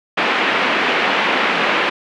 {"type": "band-pass noise", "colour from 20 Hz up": "white", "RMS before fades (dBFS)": -17, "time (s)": [0.17, 1.9], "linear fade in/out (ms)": 10, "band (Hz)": [210, 2700], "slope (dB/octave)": 24, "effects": []}